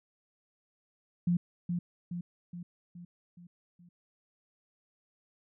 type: tone with echo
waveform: sine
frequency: 174.61 Hz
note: F3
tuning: in tune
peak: -24 dBFS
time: 1.27-1.37 s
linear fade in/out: 5 ms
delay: 420 ms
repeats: 6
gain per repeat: -5 dB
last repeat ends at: 3.89 s
effects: none